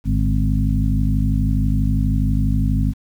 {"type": "harmonic tone with a mistuned harmonic", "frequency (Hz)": 52.3, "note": "G#1", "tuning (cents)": 13, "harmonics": [1, 2, 3, 4, 5], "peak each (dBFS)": [-18, -21, -23, -24, -25], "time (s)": [0.04, 2.94], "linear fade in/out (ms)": 50, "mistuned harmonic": 3, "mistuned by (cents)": -68, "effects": ["8-bit"]}